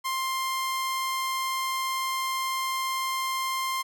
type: tone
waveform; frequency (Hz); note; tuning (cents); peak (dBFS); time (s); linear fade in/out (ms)
sawtooth; 1053; C6; +11; -23; 0.04-3.83; 20
effects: none